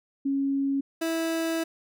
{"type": "tone pair in turn", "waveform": ["sine", "30% pulse"], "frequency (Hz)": [275.4, 327.5], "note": ["C#4", "E4"], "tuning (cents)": [-11, -11], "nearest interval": "minor third", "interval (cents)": 300, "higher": "second", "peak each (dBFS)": -23, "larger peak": "neither", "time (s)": [[0.25, 0.81], [1.01, 1.64]], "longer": "second", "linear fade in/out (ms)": 10, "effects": []}